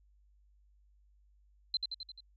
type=tone with echo; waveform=sine; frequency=4087 Hz; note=C8; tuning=41 cents flat; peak=-28 dBFS; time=1.74-1.77 s; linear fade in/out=2 ms; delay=87 ms; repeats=5; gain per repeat=-4 dB; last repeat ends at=2.205 s; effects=added 50 Hz sine -63 dBFS peak until 2.36 s